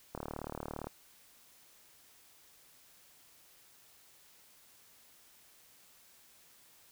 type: click train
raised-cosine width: 1 ms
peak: -25 dBFS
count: 28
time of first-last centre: 0.15-0.87 s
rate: 37.5 Hz
effects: white hiss -62 dBFS RMS until 6.91 s